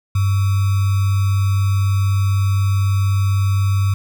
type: tone with sample-and-hold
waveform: sine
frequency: 98 Hz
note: G2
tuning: in tune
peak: -13 dBFS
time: 0.15-3.94 s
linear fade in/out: 5 ms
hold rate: 1225 Hz
effects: none